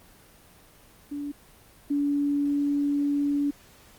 sine tone pair in turn, 288 / 286.5 Hz, D4 / D4, -34 / -43 cents, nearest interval unison, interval 9 cents, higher first, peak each -30 / -22 dBFS, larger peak second, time 1.11-1.32 / 1.9-3.51 s, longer second, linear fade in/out 10 ms, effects pink hiss -54 dBFS RMS until 3.98 s + Opus 24 kbps

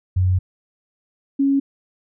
sine tone pair in turn, 92.1 / 276 Hz, F#2 / C#4, -7 / -7 cents, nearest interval octave + perfect fifth, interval 1900 cents, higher second, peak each -14 / -14 dBFS, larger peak neither, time 0.16-0.39 / 1.39-1.6 s, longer first, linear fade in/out 10 ms, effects none

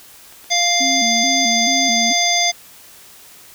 clicks, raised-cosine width 0.3 ms, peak -28 dBFS, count 5, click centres 0.325 / 0.443 / 0.912 / 1.171 / 1.513 s
harmonic tone, 698.5 Hz, F5, in tune, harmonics 1 / 3 / 5 / 7 / 9, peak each -20 / -20 / -20 / -20 / -20 dBFS, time 0.5-2.52 s, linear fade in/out 20 ms
sine tone with vibrato, 246.9 Hz, B3, in tune, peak -22 dBFS, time 0.8-2.13 s, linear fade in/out 10 ms, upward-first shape square, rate 2.3 Hz, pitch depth 130 cents each way
effects white hiss -43 dBFS RMS until 3.54 s

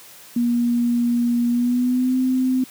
sine tone with pitch glide, 238.8 to 257.4 Hz, A#3 to C4, +42 to -28 cents, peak -16 dBFS, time 0.36-2.64 s, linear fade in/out 5 ms, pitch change +130 cents, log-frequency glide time 1.49-2.17 s, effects white hiss -44 dBFS RMS until 2.7 s + high-pass 100 Hz 12 dB/octave

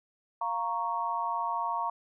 sine chord, Bb minor, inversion second, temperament equal, 698.5 / 932.3 / 1108.7 Hz, F5 / Bb5 / Db6, 0 / 0 / 0 cents, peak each -36 / -31 / -33 dBFS, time 0.41-1.9 s, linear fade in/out 5 ms, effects none

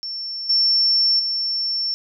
sine tone with level steps, 5420 Hz, E8, 47 cents sharp, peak -26 / -14 / -20 dBFS, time 0.03-1.94 s, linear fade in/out 0 ms, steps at 0.49 / 1.19 s, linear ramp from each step 10 ms, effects none

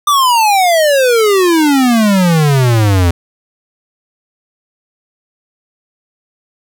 square exponential sweep, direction down, 1202 to 83.7 Hz, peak -8 dBFS, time 0.07-3.11 s, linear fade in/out 5 ms, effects none

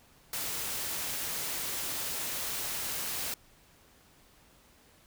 white noise, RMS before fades -35 dBFS, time 0.33-3.34 s, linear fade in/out 2 ms, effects pink hiss -61 dBFS RMS until 5.06 s

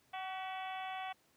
harmonic tone with a mistuned harmonic, 376.8 Hz, F#4, 32 cents sharp, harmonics 2 / 3 / 4 / 5 / 6 / 7 / 8 / 9, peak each -41 / -49 / -52 / -51 / -52 / -52 / -56 / -54 dBFS, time 0.13-1.13 s, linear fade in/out 10 ms, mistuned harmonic 5, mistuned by +46 cents, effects pink hiss -71 dBFS RMS until 1.36 s + high-pass 100 Hz 12 dB/octave

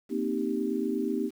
sine chord, C minor seventh, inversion third, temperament equal, 233.1 / 261.6 / 311.1 / 392 Hz, Bb3 / C4 / Eb4 / G4, 0 / 0 / 0 / 0 cents, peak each -32 dBFS, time 0.09-1.31 s, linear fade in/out 50 ms, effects 9-bit

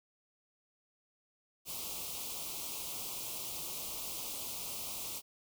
white band-stop noise, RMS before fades -41 dBFS, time 1.65-5.22 s, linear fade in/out 50 ms, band 1200 to 2400 Hz, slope 48 dB/octave, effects none

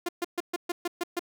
sawtooth tone bursts, 349.2 Hz, F4, in tune, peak -23 dBFS, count 8, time 0.06-1.194 s, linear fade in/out 5 ms, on 28 ms, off 130 ms, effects none

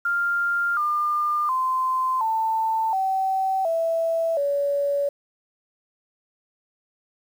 sine tone with pitch steps, 1396.9 / 1202.1 / 1034.5 / 890.2 / 766.1 / 659.2 / 567.3 Hz, F6 / D6 / C6 / A5 / G5 / E5 / C#5, 0 / +40 / -20 / +20 / -40 / 0 / +40 cents, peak -20 dBFS, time 0.05-5.09 s, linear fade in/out 5 ms, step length 720 ms, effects 8-bit

